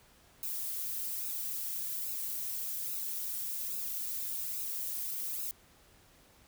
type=noise with flanger; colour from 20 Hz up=violet; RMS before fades=-37 dBFS; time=0.43-5.51 s; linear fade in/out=0 ms; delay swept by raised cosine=0.76 to 3.46 ms; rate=1.2 Hz; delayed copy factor=+0.7; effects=pink hiss -62 dBFS RMS until 6.47 s